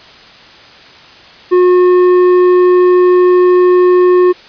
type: tone with tanh clipping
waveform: sine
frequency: 361.3 Hz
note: F#4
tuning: 41 cents flat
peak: -6 dBFS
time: 1.51-4.33 s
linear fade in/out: 20 ms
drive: 9 dB
effects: white hiss -37 dBFS RMS until 4.48 s + resampled to 11025 Hz